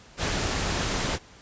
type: noise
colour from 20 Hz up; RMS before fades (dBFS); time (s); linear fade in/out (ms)
pink; -27; 0.17-1.19; 50
effects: pink hiss -51 dBFS RMS until 1.41 s + resampled to 16000 Hz